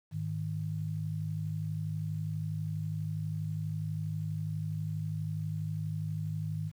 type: tone pair together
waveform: sine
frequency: 103.83 / 156.11 Hz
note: G#2 / D#3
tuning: 0 / +6 cents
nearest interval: perfect fifth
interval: 706 cents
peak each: -36 / -34 dBFS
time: 0.11-6.72 s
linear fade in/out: 50 ms
effects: 10-bit